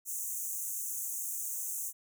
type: high-pass noise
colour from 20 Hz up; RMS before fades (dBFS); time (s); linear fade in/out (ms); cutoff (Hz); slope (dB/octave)
pink; -37; 0.05-1.93; 50; 6200; 96
effects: none